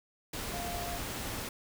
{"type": "tone in noise", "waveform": "sine", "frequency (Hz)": 698.5, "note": "F5", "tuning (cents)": 0, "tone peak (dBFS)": -39, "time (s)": [0.53, 0.98], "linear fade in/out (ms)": 5, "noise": "pink", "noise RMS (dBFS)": -38, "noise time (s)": [0.33, 1.49], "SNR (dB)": -4, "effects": []}